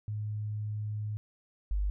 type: tone pair in turn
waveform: sine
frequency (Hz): 105.9 / 49.98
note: G#2 / G1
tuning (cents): +34 / +34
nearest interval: octave + minor second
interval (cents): 1300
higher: first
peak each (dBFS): -32 / -27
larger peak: second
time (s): 0.08-1.17 / 1.71-1.9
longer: first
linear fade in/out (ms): 0
effects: none